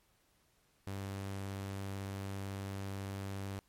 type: tone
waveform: sawtooth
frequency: 98 Hz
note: G2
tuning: in tune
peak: -35 dBFS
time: 0.87-3.59 s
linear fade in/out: 0 ms
effects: pink hiss -72 dBFS RMS until 3.68 s + MP3 64 kbps